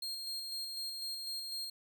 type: tone with tremolo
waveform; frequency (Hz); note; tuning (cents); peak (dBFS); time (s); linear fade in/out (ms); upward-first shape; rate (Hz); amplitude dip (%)
40% pulse; 4220; C8; +14; -36; 0.02-1.7; 5; square; 4; 30
effects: none